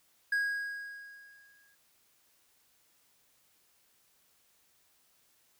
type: tone with exponential decay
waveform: triangle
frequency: 1644 Hz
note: G#6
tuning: 18 cents flat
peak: -24 dBFS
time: 0.32-1.75 s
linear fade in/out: 5 ms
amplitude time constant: 310 ms
effects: white hiss -69 dBFS RMS until 5.59 s